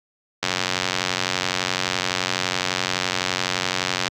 click train, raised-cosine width 0.2 ms, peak -3 dBFS, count 336, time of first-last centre 0.43-4.079 s, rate 91.8 Hz, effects high-pass 100 Hz 12 dB/octave + Opus 48 kbps

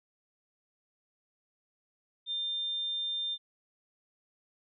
sine tone, 3600 Hz, A7, 39 cents sharp, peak -31 dBFS, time 2.26-3.38 s, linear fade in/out 50 ms, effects none

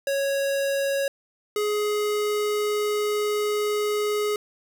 square tone pair in turn, 553 / 418.9 Hz, C#5 / G#4, -4 / +15 cents, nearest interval perfect fourth, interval 481 cents, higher first, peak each -23 dBFS, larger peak neither, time 0.07-1.08 / 1.56-4.36 s, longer second, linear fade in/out 2 ms, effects none

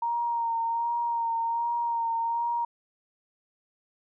sine tone with vibrato, 931 Hz, A#5, 2 cents flat, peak -25 dBFS, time 0.02-2.65 s, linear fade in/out 5 ms, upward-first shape sine, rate 1.3 Hz, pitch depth 26 cents each way, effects none

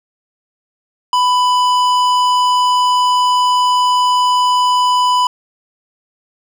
triangle tone with hard clipping, 995 Hz, B5, 13 cents sharp, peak -12 dBFS, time 1.13-5.27 s, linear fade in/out 2 ms, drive 16 dB, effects none

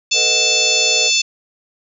harmonic tone, 880 Hz, A5, in tune, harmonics 3 / 4 / 5 / 6 / 7 / 8, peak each -18 / -19 / -20 / -21 / -21 / -22 dBFS, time 0.11-1.22 s, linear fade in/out 10 ms
triangle chord, B dominant seventh, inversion third, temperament equal with one note detuned, 440 / 499 / 622.3 / 740 Hz, A4 / B4 / D#5 / F#5, 0 / +18 / 0 / 0 cents, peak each -26 / -25 / -27 / -30 dBFS, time 0.13-1.11 s, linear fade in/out 50 ms
effects none

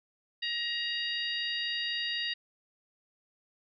harmonic tone, 944 Hz, A#5, 22 cents sharp, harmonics 2 / 3 / 4 / 5, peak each -36 / -35 / -36 / -39 dBFS, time 0.42-2.34 s, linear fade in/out 10 ms, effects none

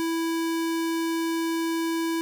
square tone, 329.6 Hz, E4, in tune, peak -25 dBFS, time 0-2.21 s, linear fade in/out 0 ms, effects none

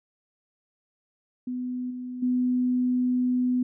sine tone with level steps, 250 Hz, B3, 21 cents sharp, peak -28 / -32 / -21 dBFS, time 1.47-3.63 s, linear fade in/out 5 ms, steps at 1.9 / 2.22 s, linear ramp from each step 10 ms, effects none

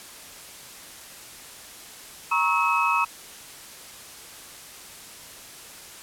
sine tone cluster, 943 / 1095 / 1293 / 2567 Hz, A#5 / C#6 / E6 / E7, +20 / -22 / -34 / -47 cents, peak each -25 dBFS, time 2.31-3.05 s, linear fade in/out 10 ms, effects white hiss -43 dBFS RMS until 6.02 s + low-pass 12000 Hz 12 dB/octave

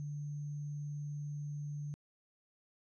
sine tone with sample-and-hold, 146.6 Hz, D3, 3 cents flat, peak -38 dBFS, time 0-1.94 s, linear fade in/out 0 ms, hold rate 6300 Hz, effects resampled to 24000 Hz

